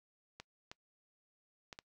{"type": "clicks", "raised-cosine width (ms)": 0.2, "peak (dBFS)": -29, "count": 4, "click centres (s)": [0.4, 0.715, 1.728, 1.789], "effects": ["noise-tail reverb RT60 0.1 s tail -24 dB re dry"]}